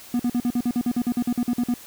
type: tone bursts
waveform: triangle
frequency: 242.6 Hz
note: B3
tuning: 31 cents flat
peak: -17 dBFS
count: 16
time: 0.14-1.74 s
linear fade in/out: 2 ms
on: 55 ms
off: 48 ms
effects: white hiss -44 dBFS RMS until 1.86 s